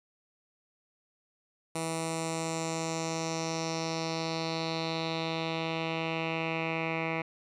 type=tone with low-pass filter sweep; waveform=10% pulse; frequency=162.8 Hz; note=E3; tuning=21 cents flat; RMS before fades=-33 dBFS; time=1.75-7.22 s; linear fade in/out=5 ms; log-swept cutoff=9400 to 2200 Hz; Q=3.4; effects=none